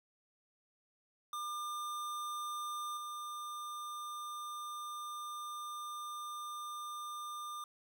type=tone with level steps; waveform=square; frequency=1200 Hz; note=D6; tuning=37 cents sharp; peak=-39 / -42 dBFS; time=1.33-7.64 s; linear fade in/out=2 ms; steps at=2.97 s; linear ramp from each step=2 ms; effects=none